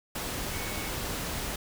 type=tone in noise; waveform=sine; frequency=2217 Hz; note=C#7; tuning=in tune; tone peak=-42 dBFS; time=0.53-0.89 s; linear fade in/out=5 ms; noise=pink; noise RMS=-34 dBFS; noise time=0.15-1.56 s; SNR=-11 dB; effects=none